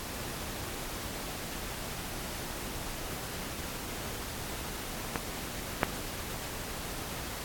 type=clicks; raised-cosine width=0.5 ms; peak=-24 / -15 / -8 dBFS; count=3; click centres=5.049 / 5.158 / 5.832 s; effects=pink hiss -39 dBFS RMS until 7.44 s + AAC 64 kbps